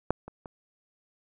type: clicks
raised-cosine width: 1 ms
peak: -9 / -27 / -27 dBFS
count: 3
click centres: 0.106 / 0.28 / 0.458 s
effects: none